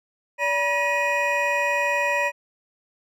triangle tone cluster, 575 / 967 / 1911 / 2479 Hz, D5 / B5 / A#6 / D#7, -37 / -37 / +43 / -7 cents, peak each -24 dBFS, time 0.38-2.32 s, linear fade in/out 50 ms, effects none

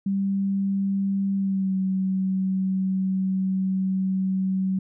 sine tone with pitch glide, 196.1 to 189.53 Hz, G3 to F#3, +1 to +42 cents, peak -21 dBFS, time 0.06-4.79 s, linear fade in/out 5 ms, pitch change -59 cents, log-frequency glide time 1.36-1.76 s, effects none

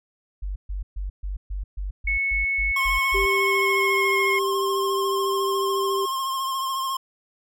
sine tone bursts, 48.1 Hz, G1, 32 cents flat, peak -26 dBFS, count 11, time 0.42-3.26 s, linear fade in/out 10 ms, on 140 ms, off 130 ms
sine tone with pitch glide, 2203 to 2156 Hz, C#7 to C#7, -11 to -49 cents, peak -21 dBFS, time 2.07-4.39 s, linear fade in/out 5 ms, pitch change -38 cents, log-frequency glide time 3.27-4.15 s
square tone with vibrato, 1066 Hz, C6, 32 cents sharp, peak -25 dBFS, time 2.76-6.97 s, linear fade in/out 5 ms, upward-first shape triangle, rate 14 Hz, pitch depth 41 cents each way
sine tone, 392 Hz, G4, in tune, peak -23 dBFS, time 3.14-6.06 s, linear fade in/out 10 ms
effects none

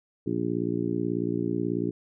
harmonic tone, 58.27 Hz, A#1, in tune, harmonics 2 / 3 / 4 / 5 / 6 / 7, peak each -35 / -32 / -35 / -30 / -31 / -34 dBFS, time 0.26-1.91 s, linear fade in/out 10 ms, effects none

